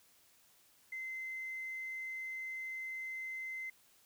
triangle tone with tanh clipping, 2066 Hz, C7, 22 cents flat, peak -39 dBFS, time 0.92-3.7 s, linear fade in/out 5 ms, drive 1 dB, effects white hiss -67 dBFS RMS until 4.05 s

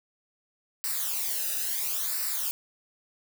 blue noise with flanger, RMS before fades -30 dBFS, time 0.84-2.51 s, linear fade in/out 0 ms, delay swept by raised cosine 0.3 to 0.92 ms, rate 0.73 Hz, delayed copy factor -0.75, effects none

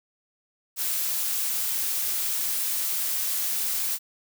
blue noise, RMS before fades -27 dBFS, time 0.76-3.99 s, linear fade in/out 50 ms, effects none

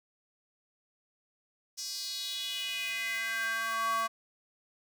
square tone with high-pass filter sweep, 225.9 Hz, A3, 46 cents sharp, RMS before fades -34 dBFS, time 1.77-4.08 s, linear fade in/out 20 ms, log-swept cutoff 5500 to 990 Hz, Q 4.5, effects none

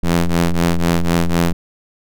sawtooth ring-modulated tone, 84.9 Hz, F2, 48 cents flat, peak -6 dBFS, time 0.03-1.53 s, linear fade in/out 5 ms, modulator 86.9 Hz, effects none

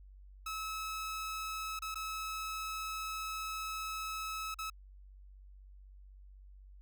sawtooth tone with dropouts, 1295 Hz, E6, 31 cents flat, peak -34 dBFS, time 0.46-4.7 s, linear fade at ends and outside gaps 5 ms, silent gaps 1.792-1.82 / 1.945-1.955 / 4.544-4.587 s, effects added 48 Hz sine -52 dBFS peak until 6.81 s

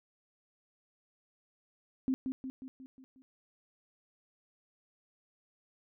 sine tone with echo, 261.6 Hz, C4, in tune, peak -27 dBFS, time 2.08-2.14 s, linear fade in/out 0 ms, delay 180 ms, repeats 6, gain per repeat -5 dB, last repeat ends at 3.22 s, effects none

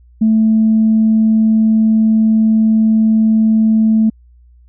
sine tone, 220 Hz, A3, in tune, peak -7 dBFS, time 0.21-4.1 s, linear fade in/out 10 ms, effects tanh soft clip ceiling -3 dBFS + added 60 Hz sine -42 dBFS peak until 4.68 s

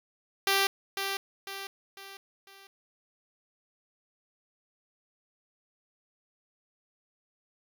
5% pulse tone with echo, 392 Hz, G4, in tune, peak -12 dBFS, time 0.47-0.67 s, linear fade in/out 2 ms, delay 500 ms, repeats 4, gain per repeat -7 dB, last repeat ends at 2.67 s, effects none

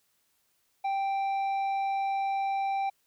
sine tone with tanh clipping, 784 Hz, G5, in tune, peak -28 dBFS, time 0.84-2.9 s, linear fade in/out 10 ms, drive 7 dB, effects white hiss -72 dBFS RMS until 3.06 s

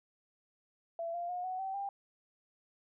sine tone with pitch steps, 671 / 694.3 / 718.3 / 743.2 / 769 / 795.7 Hz, E5 / F5 / F5 / F#5 / G5 / G5, +31 / -10 / +48 / +7 / -33 / +26 cents, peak -35 dBFS, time 0.99-1.89 s, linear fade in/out 2 ms, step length 150 ms, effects none

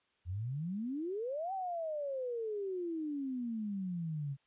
sine exponential two-way sweep, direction up then down, 82.7 to 784 to 134.9 Hz, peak -35 dBFS, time 0.25-4.37 s, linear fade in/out 50 ms, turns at 1.53 s, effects white hiss -75 dBFS RMS until 4.46 s + resampled to 8000 Hz

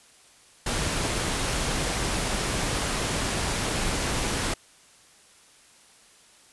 pink noise, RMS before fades -27 dBFS, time 0.66-4.54 s, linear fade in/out 5 ms, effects white hiss -55 dBFS RMS until 6.52 s + resampled to 24000 Hz

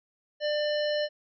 harmonic tone, 596 Hz, D5, 25 cents sharp, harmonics 1 / 3 / 5 / 7 / 9, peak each -26 / -36 / -37 / -38 / -42 dBFS, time 0.4-1.09 s, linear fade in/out 50 ms, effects none

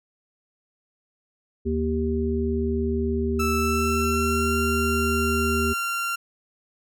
harmonic tone, 78.3 Hz, D#2, 11 cents sharp, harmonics 1 / 3 / 5, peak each -26 / -26 / -26 dBFS, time 1.65-5.74 s, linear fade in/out 20 ms
30% pulse tone with pitch glide, 1320 to 1380 Hz, E6 to F6, +2 to -21 cents, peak -22 dBFS, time 3.39-6.16 s, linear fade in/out 10 ms, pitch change +77 cents, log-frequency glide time 3.58-4.57 s
effects none

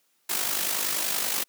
white noise with amplitude modulation, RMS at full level -25 dBFS, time 0.29-1.44 s, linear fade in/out 10 ms, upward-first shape sine, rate 50.5 Hz, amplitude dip 55%, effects white hiss -69 dBFS RMS until 1.48 s + high-pass 200 Hz 12 dB/octave

